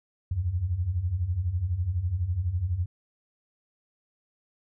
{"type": "beating tone pair", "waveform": "sine", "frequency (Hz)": [80.4, 92.4], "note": ["E2", "F#2"], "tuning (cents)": [-43, -2], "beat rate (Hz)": 12, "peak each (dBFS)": [-31, -26], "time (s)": [0.31, 2.86], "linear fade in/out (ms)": 5, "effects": []}